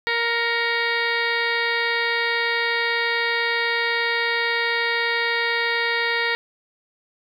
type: harmonic tone with a mistuned harmonic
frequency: 468.1 Hz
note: A#4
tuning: 7 cents sharp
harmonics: 1 / 2 / 3 / 4 / 5 / 6 / 7 / 8 / 9 / 10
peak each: -28 / -29 / -30 / -23 / -28 / -35 / -37 / -31 / -35 / -37 dBFS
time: 0.07-6.35 s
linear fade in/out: 0 ms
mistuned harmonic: 5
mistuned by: -65 cents
effects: 9-bit